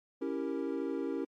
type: chord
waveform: triangle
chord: C# diminished seventh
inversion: none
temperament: equal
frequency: 277.2 / 329.6 / 392 / 466.2 Hz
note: C#4 / E4 / G4 / Bb4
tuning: 0 / 0 / 0 / 0 cents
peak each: -35 / -36 / -37 / -38 dBFS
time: 0.21-1.25 s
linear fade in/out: 10 ms
effects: AAC 64 kbps